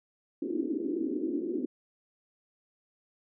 pink band-pass noise, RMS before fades -32 dBFS, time 0.42-1.66 s, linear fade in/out 5 ms, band 270 to 370 Hz, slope 48 dB/octave, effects none

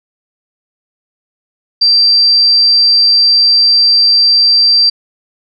sine tone, 4699 Hz, D8, in tune, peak -5 dBFS, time 1.81-4.9 s, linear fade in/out 10 ms, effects none

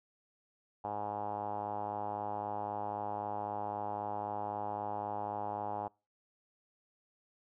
5% pulse tone with low-pass filter, 103.83 Hz, G#2, in tune, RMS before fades -38 dBFS, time 0.84-5.88 s, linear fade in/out 5 ms, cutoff 820 Hz, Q 5.4, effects noise-tail reverb RT60 0.3 s tail -25 dB re dry

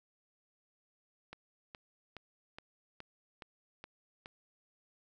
click train, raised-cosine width 0.3 ms, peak -30 dBFS, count 8, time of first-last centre 1.33-4.259 s, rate 2.39 Hz, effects none

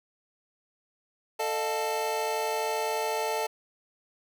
square tone cluster, 444.2 / 611 / 703 / 877 Hz, A4 / D#5 / F5 / A5, +16 / -32 / +11 / -6 cents, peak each -33 / -35 / -37 / -32 dBFS, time 1.39-3.47 s, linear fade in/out 10 ms, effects none

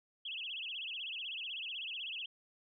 sine tone with vibrato, 2955 Hz, F#7, 3 cents flat, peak -39 dBFS, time 0.25-2.26 s, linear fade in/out 5 ms, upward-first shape sine, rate 16 Hz, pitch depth 230 cents each way, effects none

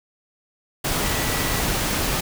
sine tone in noise, 1954 Hz, B6, 19 cents flat, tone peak -33 dBFS, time 1.03-1.62 s, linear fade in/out 10 ms, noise pink, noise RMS -23 dBFS, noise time 0.84-2.21 s, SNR -13 dB, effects none

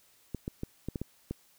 clicks, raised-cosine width 3 ms, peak -21 dBFS, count 7, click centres 0.347 / 0.479 / 0.634 / 0.886 / 0.958 / 1.016 / 1.31 s, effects white hiss -64 dBFS RMS until 1.58 s

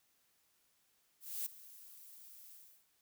violet noise with ADSR envelope, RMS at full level -38 dBFS, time 1.2-2.86 s, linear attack 260 ms, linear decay 7 ms, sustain -18 dB, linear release 330 ms, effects white hiss -75 dBFS RMS until 3.01 s

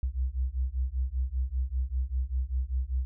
sine beating tone pair, 61.74 / 66.84 Hz, B1 / C2, 0 / +38 cents, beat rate 5.1 Hz, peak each -30 dBFS, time 0.03-3.05 s, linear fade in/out 0 ms, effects none

